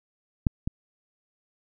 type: clicks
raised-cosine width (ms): 5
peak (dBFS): -8 / -15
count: 2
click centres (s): 0.468 / 0.675
effects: none